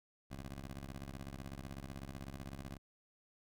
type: ring-modulated tone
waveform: 15% pulse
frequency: 68.1 Hz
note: C#2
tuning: 30 cents flat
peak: -36 dBFS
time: 0.3-2.78 s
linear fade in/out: 10 ms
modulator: 26.1 Hz
effects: none